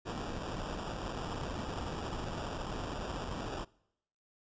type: noise with sample-and-hold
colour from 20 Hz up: pink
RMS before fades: -39 dBFS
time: 0.05-3.65 s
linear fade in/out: 20 ms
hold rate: 2100 Hz
effects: noise-tail reverb RT60 0.8 s tail -24 dB re dry + resampled to 16000 Hz